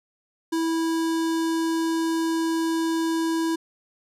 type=tone with notch filter; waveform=square; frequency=327.3 Hz; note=E4; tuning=12 cents flat; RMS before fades=-24 dBFS; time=0.52-3.56 s; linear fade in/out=10 ms; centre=2400 Hz; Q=2; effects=low-pass 11000 Hz 12 dB/octave